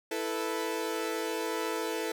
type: chord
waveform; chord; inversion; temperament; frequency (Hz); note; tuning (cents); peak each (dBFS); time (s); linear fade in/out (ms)
sawtooth; E suspended fourth; none; equal; 329.6 / 440 / 493.9; E4 / A4 / B4; 0 / 0 / 0; -32 / -30 / -33; 0.11-2.12; 5
effects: none